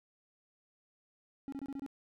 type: tone bursts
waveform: triangle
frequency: 275 Hz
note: C#4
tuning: 14 cents flat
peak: -36 dBFS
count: 6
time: 1.48-1.863 s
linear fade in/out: 0 ms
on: 43 ms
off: 25 ms
effects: none